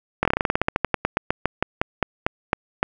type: slowing click train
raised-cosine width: 0.5 ms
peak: -3 dBFS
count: 25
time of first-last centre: 0.23-2.829 s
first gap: 22 ms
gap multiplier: 1.12
effects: none